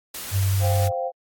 white noise, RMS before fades -33 dBFS, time 0.14-0.88 s, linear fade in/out 5 ms
sine tone with vibrato, 97 Hz, G2, 18 cents flat, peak -18 dBFS, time 0.31-0.92 s, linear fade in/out 50 ms, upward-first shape square, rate 4.7 Hz, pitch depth 8 cents each way
sine chord, C suspended fourth, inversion none, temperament equal, 523.3 / 698.5 / 784 Hz, C5 / F5 / G5, 0 / 0 / 0 cents, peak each -26 / -28 / -31 dBFS, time 0.6-1.12 s, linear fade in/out 50 ms
effects AAC 64 kbps

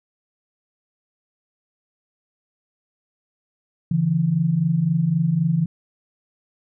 sine tone pair together, 143.14 / 167 Hz, D3 / E3, -44 / +23 cents, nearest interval minor third, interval 267 cents, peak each -22 / -18 dBFS, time 3.91-5.66 s, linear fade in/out 5 ms, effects none

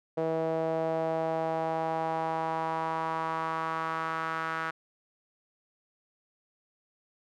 sawtooth tone with band-pass filter sweep, 161.7 Hz, E3, 33 cents flat, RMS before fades -31 dBFS, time 0.17-4.71 s, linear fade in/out 10 ms, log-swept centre 550 to 1400 Hz, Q 3.2, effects none

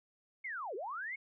sine linear two-way sweep, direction down then up, 2222 to 349.2 to 2222 Hz, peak -38 dBFS, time 0.44-1.16 s, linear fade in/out 10 ms, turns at 0.75 s, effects none

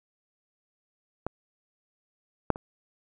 clicks, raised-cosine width 1 ms, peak -16 / -6 / -24 dBFS, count 3, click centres 1.266 / 2.503 / 2.559 s, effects none

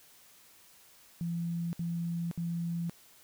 sine tone bursts, 169.7 Hz, F3, 49 cents flat, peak -31 dBFS, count 3, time 1.21-2.896 s, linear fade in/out 0 ms, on 520 ms, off 63 ms, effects white hiss -59 dBFS RMS until 3.23 s

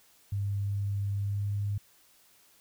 sine tone with pitch glide, 100.3 to 101.7 Hz, G2 to G#2, +40 to -36 cents, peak -28 dBFS, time 0.32-1.78 s, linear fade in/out 5 ms, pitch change +24 cents, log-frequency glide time 1.16-1.53 s, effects white hiss -62 dBFS RMS until 2.6 s

